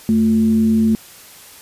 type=tone with frequency modulation; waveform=sine; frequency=221.4 Hz; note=A3; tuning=11 cents sharp; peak=-11 dBFS; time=0.09-0.95 s; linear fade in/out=0 ms; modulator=134 Hz; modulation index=0.33; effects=white hiss -41 dBFS RMS until 1.61 s + resampled to 32000 Hz